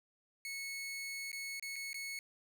sawtooth tone with dropouts, 2200 Hz, C#7, 14 cents flat, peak -37 dBFS, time 0.45-2.19 s, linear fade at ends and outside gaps 1 ms, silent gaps 1.317-1.329 / 1.597-1.625 / 1.758-1.762 / 1.931-1.943 s, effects none

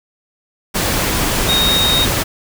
sine tone in noise, 3734 Hz, A#7, 2 cents sharp, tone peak -13 dBFS, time 1.48-2.06 s, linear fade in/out 20 ms, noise pink, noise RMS -17 dBFS, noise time 0.74-2.24 s, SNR +1 dB, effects none

